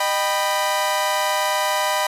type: chord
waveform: sawtooth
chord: Eb augmented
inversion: none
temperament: equal with one note detuned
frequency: 612.6 / 784 / 987.8 Hz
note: Eb5 / G5 / B5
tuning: -27 / 0 / 0 cents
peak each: -20 / -21 / -18 dBFS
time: 0-2.07 s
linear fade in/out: 5 ms
effects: resampled to 32000 Hz + 7-bit